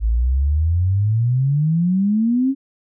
sine exponential sweep, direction up, 52.7 to 276.6 Hz, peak -14 dBFS, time 0-2.55 s, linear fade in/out 50 ms, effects none

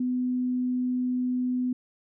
sine tone, 250.8 Hz, B3, 27 cents sharp, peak -24 dBFS, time 0-1.73 s, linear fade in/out 5 ms, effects none

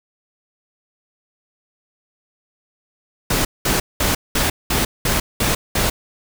pink noise bursts, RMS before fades -18 dBFS, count 8, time 3.3-5.9 s, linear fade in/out 5 ms, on 150 ms, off 200 ms, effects none

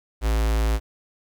square tone with notch filter, 55 Hz, A1, in tune, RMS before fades -21 dBFS, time 0.21-0.8 s, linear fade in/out 50 ms, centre 190 Hz, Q 1.5, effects 9-bit

